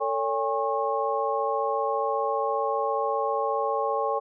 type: tone cluster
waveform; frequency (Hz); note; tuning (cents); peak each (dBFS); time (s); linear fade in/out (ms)
sine; 448.2 / 563 / 811 / 1087; A4 / C#5 / G#5 / C#6; +32 / +27 / -41 / -34; -29; 0-4.2; 20
effects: none